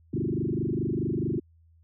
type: tone with frequency modulation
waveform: sine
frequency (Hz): 240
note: B3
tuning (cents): -49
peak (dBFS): -25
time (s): 0.13-1.4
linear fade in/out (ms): 10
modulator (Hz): 24.7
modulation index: 5.5
effects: added 82 Hz sine -56 dBFS peak until 1.83 s